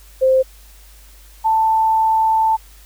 sine tone pair in turn, 523.3 / 885.1 Hz, C5 / A5, 0 / +10 cents, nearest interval major sixth, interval 910 cents, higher second, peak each -10 / -12 dBFS, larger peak first, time 0.21-0.43 / 1.44-2.57 s, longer second, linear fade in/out 20 ms, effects added 50 Hz sine -42 dBFS peak until 2.85 s + white hiss -48 dBFS RMS until 2.85 s

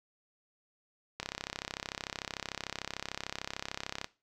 click train, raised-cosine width 0.2 ms, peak -18 dBFS, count 96, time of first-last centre 1.2-4.044 s, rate 33.4 Hz, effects noise-tail reverb RT60 0.3 s tail -18 dB re dry

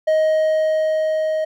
triangle tone with level ramp, 627 Hz, D#5, 13 cents sharp, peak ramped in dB -11 to -16 dBFS, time 0.07-1.45 s, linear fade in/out 10 ms, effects none

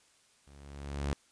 sawtooth tone with level ramp, 70.6 Hz, C#2, 32 cents sharp, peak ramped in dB -51 to -25 dBFS, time 0.47-1.13 s, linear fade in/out 0 ms, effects white hiss -66 dBFS RMS until 1.31 s + resampled to 22050 Hz

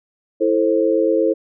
sine chord, A minor, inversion second, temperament just, 330 / 440 / 528 Hz, E4 / A4 / C5, +2 / 0 / +16 cents, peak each -18 dBFS, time 0.4-1.34 s, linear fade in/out 20 ms, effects none

